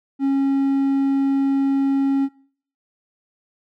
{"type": "tone", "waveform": "triangle", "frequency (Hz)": 273.7, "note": "C#4", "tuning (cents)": -22, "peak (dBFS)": -14, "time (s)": [0.19, 2.29], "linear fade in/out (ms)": 50, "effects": ["noise-tail reverb RT60 0.5 s tail -21 dB re dry"]}